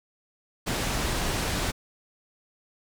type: low-pass noise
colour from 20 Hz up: pink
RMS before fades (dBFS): -28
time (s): 0.66-1.72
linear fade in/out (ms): 20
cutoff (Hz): 9500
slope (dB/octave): 12
effects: none